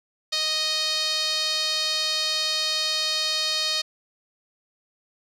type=tone with band-pass filter; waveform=sawtooth; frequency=622.3 Hz; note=D#5; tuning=in tune; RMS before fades=-25 dBFS; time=0.32-3.82 s; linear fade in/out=10 ms; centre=4300 Hz; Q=3.8; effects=none